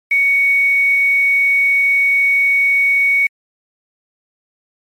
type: tone with quantisation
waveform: sine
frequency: 2232 Hz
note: C#7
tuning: 11 cents sharp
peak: -10 dBFS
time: 0.11-3.27 s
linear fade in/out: 5 ms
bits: 6
effects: MP3 64 kbps